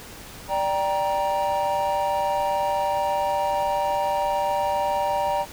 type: chord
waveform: triangle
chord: G minor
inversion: second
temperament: just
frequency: 588 / 784 / 940.8 Hz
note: D5 / G5 / Bb5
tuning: +2 / 0 / +16 cents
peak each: -24 / -24 / -23 dBFS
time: 0.48-5.46 s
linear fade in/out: 50 ms
effects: pink hiss -41 dBFS RMS until 5.52 s